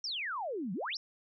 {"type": "exponential two-way sweep", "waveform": "sine", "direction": "down then up", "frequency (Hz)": [5760, 169.2, 5760], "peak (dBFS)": -34, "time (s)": [0.04, 0.97], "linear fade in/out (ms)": 2, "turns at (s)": 0.73, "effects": []}